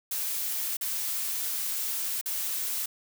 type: noise with dropouts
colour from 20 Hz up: blue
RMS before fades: -31 dBFS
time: 0.11-2.86 s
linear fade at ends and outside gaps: 5 ms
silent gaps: 0.769-0.81 / 2.213-2.258 s
effects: none